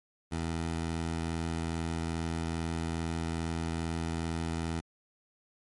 15% pulse tone, 82.4 Hz, E2, in tune, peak -25 dBFS, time 0.31-4.81 s, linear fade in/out 20 ms, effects MP3 48 kbps

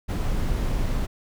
brown noise, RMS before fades -24 dBFS, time 0.08-1.07 s, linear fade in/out 20 ms, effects none

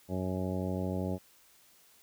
harmonic tone, 92.8 Hz, F#2, 6 cents sharp, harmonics 1 / 2 / 3 / 4 / 5 / 6 / 7 / 9, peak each -36 / -35 / -39 / -41 / -43 / -41 / -44 / -47 dBFS, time 0.08-1.19 s, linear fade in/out 50 ms, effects white hiss -62 dBFS RMS until 2.02 s

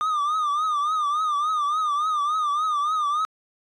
triangle tone with vibrato, 1211 Hz, D#6, 47 cents flat, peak -19 dBFS, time 0.01-3.25 s, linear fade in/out 0 ms, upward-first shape triangle, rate 3.5 Hz, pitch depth 110 cents each way, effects resampled to 24000 Hz

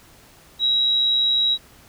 sine tone, 3858 Hz, B7, 41 cents flat, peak -16 dBFS, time 0.59-1.58 s, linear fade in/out 50 ms, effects pink hiss -50 dBFS RMS until 1.88 s

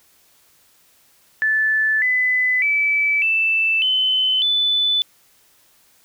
sine tone with pitch steps, 1747 / 2007 / 2305 / 2648 / 3042 / 3494 Hz, A6 / B6 / D7 / E7 / F#7 / A7, -13 / +27 / -33 / +7 / +47 / -13 cents, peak -15 dBFS, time 1.42-5.02 s, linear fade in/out 0 ms, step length 600 ms, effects white hiss -56 dBFS RMS until 6.04 s

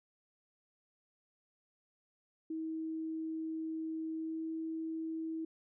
sine tone with pitch glide, 320 to 322.4 Hz, D#4 to E4, +49 to -38 cents, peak -36 dBFS, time 2.5-5.45 s, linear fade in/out 5 ms, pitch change +13 cents, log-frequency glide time 4.14-4.51 s, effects none

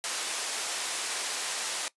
white band-pass noise, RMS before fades -33 dBFS, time 0.04-1.88 s, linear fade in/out 0 ms, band 450 to 9500 Hz, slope 12 dB/octave, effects noise-tail reverb RT60 0.1 s tail -20 dB re dry + resampled to 24000 Hz

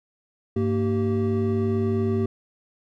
triangle tone cluster, 100.7 / 229.7 / 385.5 Hz, G2 / A#3 / G4, +47 / -25 / -29 cents, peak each -23 dBFS, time 0.56-2.26 s, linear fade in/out 5 ms, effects none

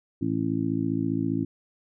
harmonic tone, 55 Hz, A1, in tune, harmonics 2 / 3 / 4 / 5 / 6, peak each -32 / -31 / -33 / -27 / -31 dBFS, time 0.21-1.45 s, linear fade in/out 10 ms, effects none

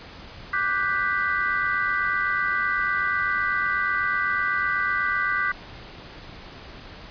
sine chord, G major seventh, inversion second, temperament equal, 1174.7 / 1480 / 1568 / 1975.5 Hz, D6 / F#6 / G6 / B6, 0 / 0 / 0 / 0 cents, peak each -27 dBFS, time 0.53-5.52 s, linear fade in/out 5 ms, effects pink hiss -42 dBFS RMS until 7.1 s + resampled to 11025 Hz

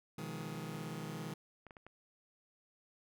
sawtooth chord, F half-diminished seventh, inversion second, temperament just, 125.72 / 157.15 / 174.61 / 209.5 Hz, Cb3 / Eb3 / F3 / Ab3, +31 / +18 / 0 / +15 cents, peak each -45 / -40 / -45 / -43 dBFS, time 0.18-1.34 s, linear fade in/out 5 ms
clicks, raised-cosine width 0.5 ms, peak -37 dBFS, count 7, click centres 0.412 / 0.546 / 0.747 / 1.667 / 1.708 / 1.768 / 1.866 s
effects none

